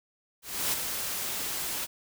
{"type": "noise with ADSR envelope", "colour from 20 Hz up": "white", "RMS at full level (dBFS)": -27, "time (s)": [0.42, 1.87], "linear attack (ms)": 310, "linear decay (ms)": 14, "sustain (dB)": -6, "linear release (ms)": 31, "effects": []}